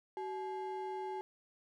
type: ring-modulated tone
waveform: triangle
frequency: 617 Hz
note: D#5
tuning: 15 cents flat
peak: -33 dBFS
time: 0.17-1.21 s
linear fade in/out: 0 ms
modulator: 239 Hz
effects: none